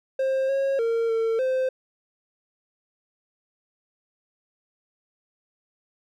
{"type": "tone with pitch steps", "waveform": "triangle", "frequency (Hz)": [531, 545, 459.4, 451.9, 519], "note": ["C5", "C#5", "A#4", "A4", "C5"], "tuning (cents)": [25, -29, -25, 46, -14], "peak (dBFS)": -19, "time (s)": [0.19, 1.69], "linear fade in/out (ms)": 5, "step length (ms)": 300, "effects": []}